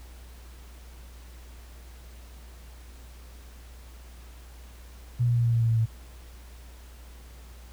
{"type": "tone with pitch steps", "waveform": "sine", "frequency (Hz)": [120.9, 119.65, 118.41, 117.19, 115.98, 114.78, 113.59, 112.41], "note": ["B2", "A#2", "A#2", "A#2", "A#2", "A#2", "A#2", "A2"], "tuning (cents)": [-36, 46, 28, 10, -8, -26, -44, 38], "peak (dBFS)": -20, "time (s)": [5.19, 5.862], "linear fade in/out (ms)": 20, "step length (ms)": 84, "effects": ["added 60 Hz sine -44 dBFS peak until 7.72 s", "pink hiss -54 dBFS RMS until 7.72 s"]}